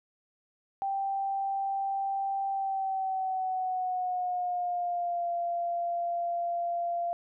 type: tone with pitch glide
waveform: sine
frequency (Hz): 784 to 690.4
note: G5 to F5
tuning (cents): 0 to -20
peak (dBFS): -28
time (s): 0.82-7.13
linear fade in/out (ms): 0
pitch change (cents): -220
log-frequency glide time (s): 2.49-5.29
effects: none